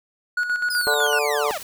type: tone with tremolo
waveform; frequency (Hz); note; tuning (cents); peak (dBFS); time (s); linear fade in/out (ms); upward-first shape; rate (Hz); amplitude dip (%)
triangle; 1458; F#6; -26; -17; 0.37-1.19; 5; square; 7.9; 55
type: noise with exponential growth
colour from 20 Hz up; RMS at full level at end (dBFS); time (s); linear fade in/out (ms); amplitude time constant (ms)
white; -36; 0.66-1.63; 1; 210
type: linear sweep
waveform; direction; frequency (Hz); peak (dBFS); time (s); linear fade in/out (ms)
sawtooth; down; 5100 to 554.4; -22; 0.7-1.58; 5
type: harmonic tone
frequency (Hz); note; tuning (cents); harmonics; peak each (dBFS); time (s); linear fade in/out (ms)
146.83; D3; 0; 3 / 4 / 5 / 6 / 7 / 8; -24 / -26 / -28 / -30 / -31 / -32; 0.87-1.51; 0
effects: none